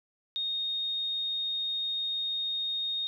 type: tone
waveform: sine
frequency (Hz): 3707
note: A#7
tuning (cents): -10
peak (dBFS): -29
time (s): 0.36-3.07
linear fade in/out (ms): 0
effects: 11-bit